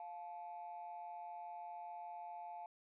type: ring-modulated tone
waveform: triangle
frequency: 784 Hz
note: G5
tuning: in tune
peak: -40 dBFS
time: 0-2.66 s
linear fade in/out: 2 ms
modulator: 82.5 Hz
effects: tanh soft clip ceiling -41 dBFS + resampled to 8000 Hz